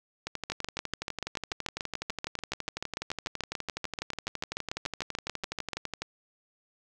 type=two click trains; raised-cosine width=0.2 ms; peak=-15 / -16 dBFS; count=37 / 70; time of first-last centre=0.5-5.733 / 0.27-6.02 s; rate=6.88 / 12 Hz; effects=none